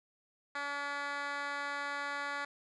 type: tone with band-pass filter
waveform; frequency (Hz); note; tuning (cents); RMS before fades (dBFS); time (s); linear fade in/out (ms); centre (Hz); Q
10% pulse; 285.3; C#4; +50; -38; 0.55-2.45; 5; 1800; 1.1
effects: resampled to 24000 Hz